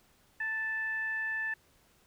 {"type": "tone with frequency modulation", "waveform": "sine", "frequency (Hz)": 1760, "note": "A6", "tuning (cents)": 0, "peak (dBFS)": -31, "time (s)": [0.4, 1.54], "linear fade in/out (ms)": 5, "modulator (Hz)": 866, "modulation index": 0.3, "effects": ["pink hiss -66 dBFS RMS until 2.06 s"]}